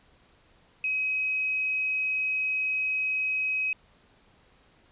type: tone with quantisation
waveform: sine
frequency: 2538 Hz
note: D#7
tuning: 34 cents sharp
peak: -25 dBFS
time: 0.84-3.73 s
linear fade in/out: 2 ms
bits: 9
effects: pink hiss -61 dBFS RMS until 4.91 s + resampled to 8000 Hz